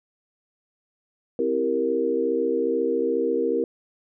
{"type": "chord", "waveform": "sine", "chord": "C dominant seventh", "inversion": "none", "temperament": "equal", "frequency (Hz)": [261.6, 329.6, 392, 466.2], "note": ["C4", "E4", "G4", "Bb4"], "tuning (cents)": [0, 0, 0, 0], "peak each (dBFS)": [-29, -28, -27, -23], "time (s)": [1.39, 3.64], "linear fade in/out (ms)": 2, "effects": []}